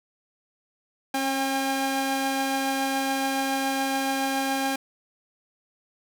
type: tone pair together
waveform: sawtooth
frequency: 270.7 / 805 Hz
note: C#4 / G5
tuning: -41 / +46 cents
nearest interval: octave + perfect fifth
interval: 1887 cents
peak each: -23 dBFS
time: 1.14-4.76 s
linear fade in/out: 5 ms
effects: none